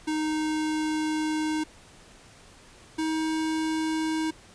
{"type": "tone pair in turn", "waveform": "square", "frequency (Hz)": [309.9, 316.6], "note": ["D#4", "D#4"], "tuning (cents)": [-7, 30], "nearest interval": "unison", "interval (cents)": 37, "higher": "second", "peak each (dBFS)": -26, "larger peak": "neither", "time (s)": [[0.07, 1.64], [2.98, 4.31]], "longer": "first", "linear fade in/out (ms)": 10, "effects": ["pink hiss -52 dBFS RMS until 4.54 s", "resampled to 22050 Hz"]}